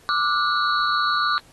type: tone cluster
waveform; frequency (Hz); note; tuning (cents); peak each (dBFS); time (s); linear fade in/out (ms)
sine; 1178 / 1341 / 1448 / 3935 / 4322; D6 / E6 / F#6 / B7 / C#8; +5 / +29 / -38 / -7 / -45; -21 / -30 / -24 / -28 / -29; 0.09-1.38; 0
effects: pink hiss -53 dBFS RMS until 1.52 s + AAC 32 kbps